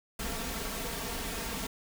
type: noise with comb filter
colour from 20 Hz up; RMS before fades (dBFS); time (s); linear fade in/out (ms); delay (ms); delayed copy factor
pink; -36; 0.19-1.67; 5; 4.4; +0.6
effects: none